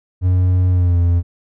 triangle tone with pitch glide, 91.2 to 86.48 Hz, F#2 to F2, -24 to -16 cents, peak -9 dBFS, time 0.21-1.23 s, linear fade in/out 50 ms, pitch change -92 cents, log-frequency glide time 0.7-0.98 s, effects none

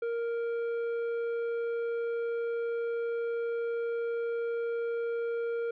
sine tone with tanh clipping, 466.2 Hz, A#4, in tune, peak -31 dBFS, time 0.02-5.71 s, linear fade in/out 5 ms, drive 8 dB, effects none

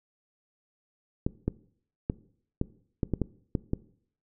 clicks, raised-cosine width 3 ms, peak -13 dBFS, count 9, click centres 1.265 / 1.48 / 2.099 / 2.614 / 3.032 / 3.137 / 3.217 / 3.552 / 3.734 s, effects noise-tail reverb RT60 0.6 s tail -20 dB re dry

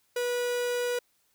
45% pulse tone, 487.7 Hz, B4, 22 cents flat, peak -27 dBFS, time 0.16-0.99 s, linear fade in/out 5 ms, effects white hiss -70 dBFS RMS until 1.34 s

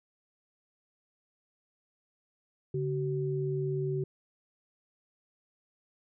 sine tone pair together, 141.85 / 378.7 Hz, C#3 / F#4, +40 / +40 cents, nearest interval octave + perfect fourth, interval 1700 cents, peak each -31 / -32 dBFS, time 2.74-4.04 s, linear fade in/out 5 ms, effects none

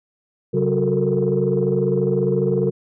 sine tone cluster, 135.8 / 187.6 / 366.7 / 441.4 / 461.4 Hz, C#3 / F#3 / F#4 / A4 / A#4, -35 / +24 / -15 / +5 / -18 cents, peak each -22 dBFS, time 0.53-2.71 s, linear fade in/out 20 ms, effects tanh soft clip ceiling -8 dBFS

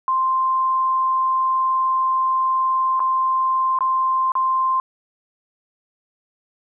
sine tone with dropouts, 1046.5 Hz, C6, in tune, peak -16 dBFS, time 0.08-4.8 s, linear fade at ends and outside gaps 1 ms, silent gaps 2.995-3.002 / 3.788-3.807 / 4.319-4.353 s, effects none

